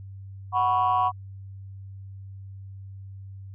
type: chord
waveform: sine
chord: F# suspended fourth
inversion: none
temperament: just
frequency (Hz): 740 / 986.7 / 1110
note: F#5 / B5 / C#6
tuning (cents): 0 / -2 / +2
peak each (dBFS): -23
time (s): 0.52-1.12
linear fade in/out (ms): 50
effects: tanh soft clip ceiling -14 dBFS + added 97 Hz sine -38 dBFS peak until 3.54 s